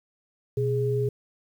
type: tone pair together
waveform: sine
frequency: 123.55 / 415 Hz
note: B2 / G#4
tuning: +1 / -1 cents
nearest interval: octave + major sixth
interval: 2098 cents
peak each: -25 dBFS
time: 0.57-1.09 s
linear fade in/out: 5 ms
effects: 9-bit